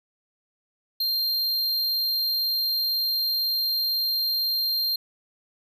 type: tone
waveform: square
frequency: 4186 Hz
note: C8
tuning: in tune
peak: -23 dBFS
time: 1-4.96 s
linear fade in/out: 5 ms
effects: none

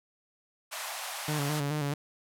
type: band-pass noise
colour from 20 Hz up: pink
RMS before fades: -38 dBFS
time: 0.71-1.61 s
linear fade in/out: 20 ms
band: 620 to 14000 Hz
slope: 48 dB/octave
type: tone with vibrato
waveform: sawtooth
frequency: 146.83 Hz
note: D3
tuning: in tune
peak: -25 dBFS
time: 1.28-1.94 s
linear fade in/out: 5 ms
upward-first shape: square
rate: 4.7 Hz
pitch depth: 53 cents each way
effects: none

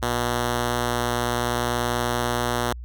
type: tone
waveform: 5% pulse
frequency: 120.6 Hz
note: B2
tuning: 41 cents flat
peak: -11 dBFS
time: 0.02-2.73 s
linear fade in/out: 5 ms
effects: added 60 Hz sine -33 dBFS peak until 2.84 s

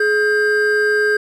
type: tone pair together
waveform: triangle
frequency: 421.9 / 1595 Hz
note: G#4 / G6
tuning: +27 / +30 cents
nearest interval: octave + major seventh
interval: 2303 cents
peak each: -14 dBFS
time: 0-1.17 s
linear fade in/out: 5 ms
effects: none

